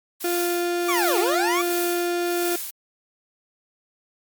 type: noise with tremolo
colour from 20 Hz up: blue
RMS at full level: -28 dBFS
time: 0.2-2.71 s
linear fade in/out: 10 ms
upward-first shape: triangle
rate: 1.4 Hz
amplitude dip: 100%
type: tone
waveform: 35% pulse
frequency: 349.2 Hz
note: F4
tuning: in tune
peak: -20 dBFS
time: 0.24-2.56 s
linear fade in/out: 5 ms
type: linear two-way sweep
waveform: 25% pulse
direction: down then up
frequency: 1201 to 351.2 to 1181 Hz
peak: -18 dBFS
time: 0.88-1.62 s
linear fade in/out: 10 ms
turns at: 1.19 s
effects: MP3 96 kbps